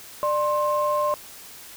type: tone pair together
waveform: sine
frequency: 595 / 1056.8 Hz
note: D5 / C6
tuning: +22 / +17 cents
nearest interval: minor seventh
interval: 995 cents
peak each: -22 dBFS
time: 0.23-1.14 s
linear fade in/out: 0 ms
effects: tanh soft clip ceiling -13 dBFS + white hiss -43 dBFS RMS until 1.76 s